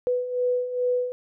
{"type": "beating tone pair", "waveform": "sine", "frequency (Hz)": [493.9, 496.3], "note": ["B4", "B4"], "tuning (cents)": [0, 8], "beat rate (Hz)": 2.4, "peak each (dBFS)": [-29, -23], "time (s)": [0.07, 1.12], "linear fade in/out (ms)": 0, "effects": []}